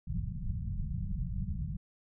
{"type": "low-pass noise", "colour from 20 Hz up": "pink", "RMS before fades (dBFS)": -35, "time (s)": [0.07, 1.77], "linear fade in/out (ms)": 10, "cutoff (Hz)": 200, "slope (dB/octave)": 96, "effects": []}